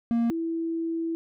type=tone pair in turn; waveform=triangle / sine; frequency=233.1 / 329.7 Hz; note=A#3 / E4; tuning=0 / 0 cents; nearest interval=tritone; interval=600 cents; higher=second; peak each=-19 / -26 dBFS; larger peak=first; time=0.11-0.3 / 0.3-1.15 s; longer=second; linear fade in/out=0 ms; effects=none